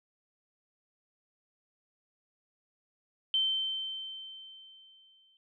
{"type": "tone with exponential decay", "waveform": "sine", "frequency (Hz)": 3100, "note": "G7", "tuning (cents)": -20, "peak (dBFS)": -24, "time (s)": [3.34, 5.37], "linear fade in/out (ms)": 1, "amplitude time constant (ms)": 440, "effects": []}